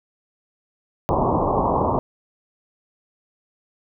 white low-pass noise, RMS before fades -20 dBFS, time 1.09-1.99 s, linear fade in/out 0 ms, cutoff 1100 Hz, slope 96 dB/octave, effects none

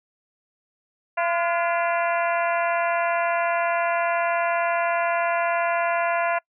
harmonic tone with a mistuned harmonic, 340.7 Hz, F4, 43 cents flat, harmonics 2 / 3 / 4 / 5 / 6 / 7 / 8, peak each -23 / -27 / -29 / -31 / -33 / -34 / -35 dBFS, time 1.17-6.39 s, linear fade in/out 10 ms, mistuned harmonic 4, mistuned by +72 cents, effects noise-tail reverb RT60 0.1 s tail -26 dB re dry

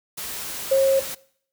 sine tone in noise, 540 Hz, C#5, 45 cents flat, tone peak -14 dBFS, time 0.71-1 s, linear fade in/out 10 ms, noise white, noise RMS -32 dBFS, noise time 0.17-1.15 s, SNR +15 dB, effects noise-tail reverb RT60 0.6 s tail -21 dB re dry

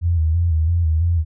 sine tone with vibrato, 82.41 Hz, E2, in tune, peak -14 dBFS, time 0.01-1.25 s, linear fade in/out 50 ms, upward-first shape square, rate 3 Hz, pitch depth 66 cents each way, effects none

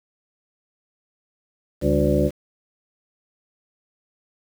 harmonic tone with a mistuned harmonic, 72.6 Hz, D2, 19 cents flat, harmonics 1 / 2 / 3 / 4 / 5 / 7 / 8, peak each -24 / -24 / -24 / -24 / -24 / -24 / -24 dBFS, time 1.81-2.31 s, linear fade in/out 50 ms, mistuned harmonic 3, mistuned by -130 cents, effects 7-bit

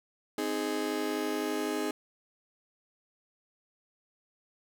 35% pulse chord, Ab major, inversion first, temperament just, 259.6 / 311.5 / 415.3 Hz, C4 / Eb4 / Ab4, -13 / +2 / 0 cents, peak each -35 / -32 / -32 dBFS, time 0.38-1.91 s, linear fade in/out 2 ms, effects none

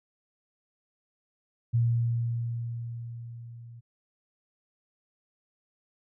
sine tone with level ramp, 117.4 Hz, A#2, 13 cents sharp, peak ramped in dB -20 to -44 dBFS, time 1.73-3.81 s, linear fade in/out 20 ms, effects none

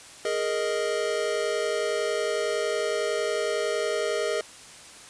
square chord, Ab suspended second, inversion none, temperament equal, 415.3 / 466.2 / 622.3 Hz, Ab4 / Bb4 / Eb5, 0 / 0 / 0 cents, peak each -30 dBFS, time 0.25-4.41 s, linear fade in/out 2 ms, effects white hiss -46 dBFS RMS until 5.09 s + resampled to 22050 Hz

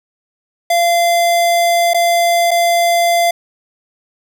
square tone with dropouts, 688 Hz, F5, 26 cents flat, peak -11 dBFS, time 0.7-3.31 s, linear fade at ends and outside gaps 5 ms, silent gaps 1.935-1.944 / 2.509-2.513 s, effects none

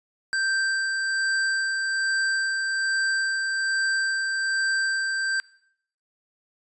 square tone with tremolo, 1568 Hz, G6, in tune, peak -22 dBFS, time 0.33-5.4 s, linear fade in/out 0 ms, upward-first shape sine, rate 1.2 Hz, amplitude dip 30%, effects noise-tail reverb RT60 0.7 s tail -23 dB re dry + resampled to 22050 Hz

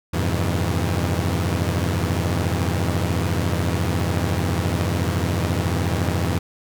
sawtooth tone cluster, 86.2 / 100.3 / 119.1 / 131.2 / 160.6 Hz, F2 / G2 / A#2 / C3 / E3, -22 / +40 / +38 / +5 / -45 cents, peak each -19 / -21 / -26 / -27 / -24 dBFS, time 0.13-6.39 s, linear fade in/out 10 ms, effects none

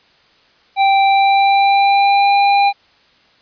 square tone with pitch glide, 784 to 802.3 Hz, G5 to G5, 0 to +40 cents, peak -10 dBFS, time 0.76-2.73 s, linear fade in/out 50 ms, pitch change +40 cents, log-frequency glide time 1.04-2.34 s, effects white hiss -52 dBFS RMS until 3.41 s + resampled to 11025 Hz

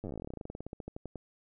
slowing click train, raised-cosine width 2 ms, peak -27 dBFS, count 30, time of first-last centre 0.04-1.157 s, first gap 9 ms, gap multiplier 1.09, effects none

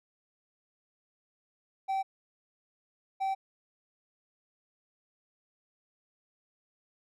triangle tone pair in turn, 773 / 773 Hz, G5 / G5, -24 / -24 cents, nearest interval unison, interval 0 cents, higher neither, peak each -26 dBFS, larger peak neither, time 1.88-2.03 / 3.2-3.35 s, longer neither, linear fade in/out 20 ms, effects none

